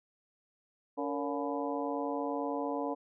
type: harmonic tone with a mistuned harmonic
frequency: 142.2 Hz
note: C#3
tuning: 45 cents sharp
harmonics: 2 / 3 / 4 / 5 / 6 / 7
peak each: -36 / -38 / -39 / -40 / -41 / -41 dBFS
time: 0.97-2.95 s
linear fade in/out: 20 ms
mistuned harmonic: 3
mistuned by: +130 cents
effects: none